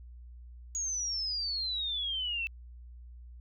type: exponential sweep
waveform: sine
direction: down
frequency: 6750 to 2637 Hz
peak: -31 dBFS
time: 0.75-2.47 s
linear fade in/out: 0 ms
effects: added 60 Hz sine -46 dBFS peak until 3.4 s